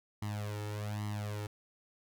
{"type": "tone with flanger", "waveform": "sawtooth", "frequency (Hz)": 104.6, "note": "G#2", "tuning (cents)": 13, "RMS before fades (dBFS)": -38, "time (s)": [0.22, 1.47], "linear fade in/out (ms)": 5, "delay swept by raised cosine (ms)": [0.98, 2.28], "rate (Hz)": 1.2, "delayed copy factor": 1, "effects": []}